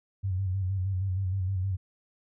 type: tone with vibrato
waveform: sine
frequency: 94.6 Hz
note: F#2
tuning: 39 cents sharp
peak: -26 dBFS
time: 0.23-1.77 s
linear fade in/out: 20 ms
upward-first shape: square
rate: 6.4 Hz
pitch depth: 52 cents each way
effects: none